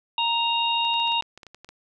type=harmonic tone; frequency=932.3 Hz; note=A#5; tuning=in tune; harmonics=1 / 3 / 4; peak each=-24 / -25 / -27 dBFS; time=0.18-1.21 s; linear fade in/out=2 ms
type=clicks; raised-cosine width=0.2 ms; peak=-26 dBFS; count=12; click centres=0.85 / 0.94 / 1 / 1.075 / 1.121 / 1.224 / 1.376 / 1.432 / 1.467 / 1.546 / 1.646 / 1.69 s
effects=none